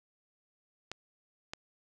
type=clicks; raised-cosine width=0.2 ms; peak=-21 dBFS; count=2; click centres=0.916 / 1.535 s; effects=none